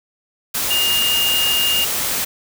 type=tone in noise; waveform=sine; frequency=2831 Hz; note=F7; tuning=23 cents sharp; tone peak=-16 dBFS; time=0.7-1.85 s; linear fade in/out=10 ms; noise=white; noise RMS=-21 dBFS; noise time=0.54-2.25 s; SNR=+2 dB; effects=none